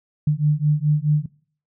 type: beating tone pair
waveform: sine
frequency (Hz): 147.6 / 152.3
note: D3 / D#3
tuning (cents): +9 / -37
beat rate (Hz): 4.7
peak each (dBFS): -19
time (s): 0.27-1.26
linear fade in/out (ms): 5
effects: noise-tail reverb RT60 0.5 s tail -23 dB re dry